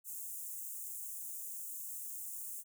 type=high-pass noise; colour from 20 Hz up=white; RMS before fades=-44 dBFS; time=0.04-2.64 s; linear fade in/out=50 ms; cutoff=6900 Hz; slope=48 dB/octave; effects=none